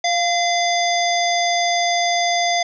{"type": "harmonic tone with a mistuned harmonic", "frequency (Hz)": 698.5, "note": "F5", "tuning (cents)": 0, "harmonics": [1, 3, 5, 7, 9], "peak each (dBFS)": [-18, -23, -25, -26, -28], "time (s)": [0.04, 2.63], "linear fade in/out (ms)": 5, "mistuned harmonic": 3, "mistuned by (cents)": -39, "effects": []}